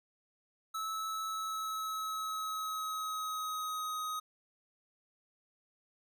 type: tone with pitch glide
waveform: square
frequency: 1303 to 1256.4 Hz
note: E6 to D#6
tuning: -20 to +16 cents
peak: -36 dBFS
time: 0.74-4.2 s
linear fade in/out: 10 ms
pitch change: -64 cents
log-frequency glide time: 1.2-3.95 s
effects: none